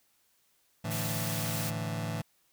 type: chord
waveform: sawtooth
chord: A suspended fourth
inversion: none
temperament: just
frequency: 110 / 146.67 / 165 Hz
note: A2 / D3 / E3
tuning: 0 / -2 / +2 cents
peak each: -31 / -35 / -32 dBFS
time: 0.84-2.22 s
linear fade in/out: 10 ms
type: high-pass noise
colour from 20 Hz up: white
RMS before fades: -37 dBFS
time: 0.9-1.71 s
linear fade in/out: 20 ms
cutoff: 1100 Hz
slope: 24 dB/octave
effects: white hiss -70 dBFS RMS until 2.52 s

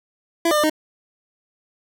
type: tone with pitch steps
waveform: 25% pulse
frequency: 335.3 / 603 / 598 / 309.5 Hz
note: E4 / D5 / D5 / D#4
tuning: +30 / +46 / +31 / -9 cents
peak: -12 dBFS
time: 0.45-0.698 s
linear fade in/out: 5 ms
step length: 62 ms
effects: none

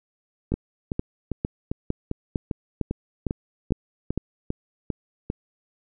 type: two click trains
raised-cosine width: 3 ms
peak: -13 / -11 dBFS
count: 13 / 9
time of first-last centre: 0.52-5.301 / 0.54-4.176 s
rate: 2.51 / 2.2 Hz
effects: none

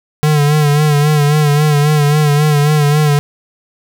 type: tone with vibrato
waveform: square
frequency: 148.6 Hz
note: D3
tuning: 21 cents sharp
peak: -9 dBFS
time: 0.23-3.19 s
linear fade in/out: 0 ms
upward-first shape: sine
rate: 3.7 Hz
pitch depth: 52 cents each way
effects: none

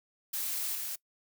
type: noise with level steps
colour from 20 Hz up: blue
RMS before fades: -34 / -37 dBFS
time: 0.33-0.96 s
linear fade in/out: 10 ms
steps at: 0.75 s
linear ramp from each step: 5 ms
effects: noise-tail reverb RT60 0.1 s tail -22 dB re dry

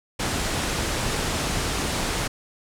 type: low-pass noise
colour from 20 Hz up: pink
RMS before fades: -26 dBFS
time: 0.19-2.28 s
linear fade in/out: 10 ms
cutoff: 10000 Hz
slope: 24 dB/octave
effects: none

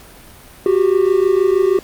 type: tone pair together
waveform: triangle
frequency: 367.8 / 394.2 Hz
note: F#4 / G4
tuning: -10 / +10 cents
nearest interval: minor second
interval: 120 cents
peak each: -12 dBFS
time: 0.66-1.79 s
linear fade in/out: 2 ms
effects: pink hiss -41 dBFS RMS until 1.83 s + Opus 48 kbps

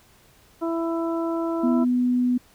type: harmonic tone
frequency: 331.9 Hz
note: E4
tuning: 12 cents sharp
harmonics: 1 / 2 / 3 / 4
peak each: -24 / -30 / -34 / -36 dBFS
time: 0.61-1.85 s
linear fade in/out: 20 ms
type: tone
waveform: sine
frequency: 247.9 Hz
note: B3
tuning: 7 cents sharp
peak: -18 dBFS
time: 1.63-2.38 s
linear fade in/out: 10 ms
effects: pink hiss -56 dBFS RMS until 2.54 s

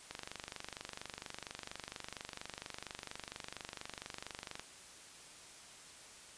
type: click train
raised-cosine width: 0.2 ms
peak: -25 dBFS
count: 110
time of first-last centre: 0.11-4.596 s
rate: 24.3 Hz
effects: white hiss -55 dBFS RMS until 6.37 s + resampled to 22050 Hz

